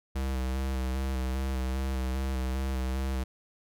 square tone with vibrato, 65.41 Hz, C2, in tune, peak -29 dBFS, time 0.15-3.24 s, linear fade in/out 10 ms, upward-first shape square, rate 2.5 Hz, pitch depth 26 cents each way, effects none

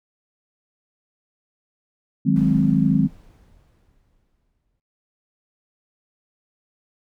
sine chord, Ab dominant seventh, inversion second, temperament equal, 155.56 / 185 / 207.7 / 261.6 Hz, Eb3 / Gb3 / Ab3 / C4, 0 / 0 / 0 / 0 cents, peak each -20 dBFS, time 2.25-3.08 s, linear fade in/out 20 ms
brown noise with exponential decay, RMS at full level -34 dBFS, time 2.36-4.8 s, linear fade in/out 2 ms, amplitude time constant 530 ms
effects noise-tail reverb RT60 0.3 s tail -23 dB re dry

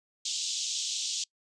white band-pass noise, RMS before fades -33 dBFS, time 0.25-1.24 s, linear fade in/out 5 ms, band 3000 to 7400 Hz, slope 48 dB/octave, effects noise-tail reverb RT60 0.1 s tail -25 dB re dry + resampled to 22050 Hz

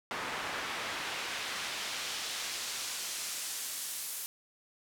pink noise with band-pass filter sweep, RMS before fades -38 dBFS, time 0.11-4.26 s, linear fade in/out 0 ms, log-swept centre 1300 to 12000 Hz, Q 0.71, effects none

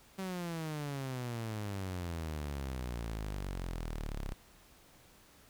sawtooth exponential sweep, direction down, 193.4 to 32.7 Hz, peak -33 dBFS, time 0.18-4.34 s, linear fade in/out 10 ms, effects pink hiss -61 dBFS RMS until 5.49 s

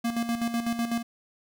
square tone with tremolo, 233.5 Hz, A#3, 3 cents sharp, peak -25 dBFS, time 0.04-1.03 s, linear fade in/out 10 ms, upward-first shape square, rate 8 Hz, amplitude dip 60%, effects none

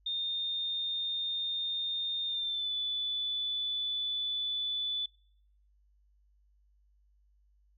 sine tone with pitch glide, 3643 to 3480 Hz, A#7 to A7, -41 to -20 cents, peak -31 dBFS, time 0.06-5.06 s, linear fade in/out 5 ms, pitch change -79 cents, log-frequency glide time 2.26-2.73 s, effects noise-tail reverb RT60 0.7 s tail -25 dB re dry + added 50 Hz sine -64 dBFS peak until 7.77 s

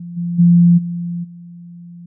sine tone with level steps, 172.8 Hz, F3, 18 cents flat, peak -27 / -18 / -6 / -20 / -33 dBFS, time 0-2.06 s, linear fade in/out 5 ms, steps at 0.16 / 0.38 / 0.77 / 1.23 s, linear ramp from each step 20 ms, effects none

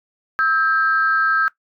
sine tone pair together, 1300 / 1588.6 Hz, E6 / G6, -24 / +23 cents, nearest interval minor third, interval 347 cents, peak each -17 dBFS, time 0.39-1.48 s, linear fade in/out 0 ms, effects noise-tail reverb RT60 0.1 s tail -17 dB re dry + tanh soft clip ceiling -7 dBFS

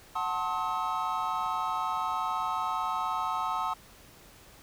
triangle chord, F# diminished seventh, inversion none, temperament just, 740 / 888 / 1065.6 / 1278.7 Hz, F#5 / A5 / C6 / Eb6, 0 / +16 / +31 / +47 cents, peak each -34 / -32 / -32 / -31 dBFS, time 0.15-3.74 s, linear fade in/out 10 ms, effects pink hiss -54 dBFS RMS until 4.62 s

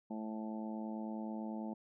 harmonic tone, 109.2 Hz, A2, 13 cents flat, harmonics 2 / 3 / 4 / 5 / 6 / 7 / 8, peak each -40 / -47 / -57 / -52 / -52 / -54 / -51 dBFS, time 0.1-1.74 s, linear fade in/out 10 ms, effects none

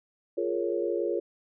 sine chord, Bb minor seventh, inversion second, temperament equal, 349.2 / 415.3 / 466.2 / 554.4 Hz, F4 / Ab4 / Bb4 / Db5, 0 / 0 / 0 / 0 cents, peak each -30 / -32 / -32 / -33 dBFS, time 0.37-1.2 s, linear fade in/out 10 ms, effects none

